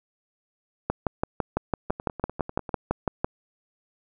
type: two click trains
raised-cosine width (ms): 1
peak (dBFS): -20 / -9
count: 9 / 15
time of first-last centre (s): 1.9-2.692 / 0.9-3.245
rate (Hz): 10.1 / 5.97
effects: none